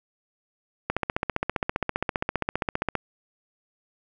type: click train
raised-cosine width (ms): 0.5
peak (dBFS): -9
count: 32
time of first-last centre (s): 0.9-2.953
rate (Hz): 15.1
effects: none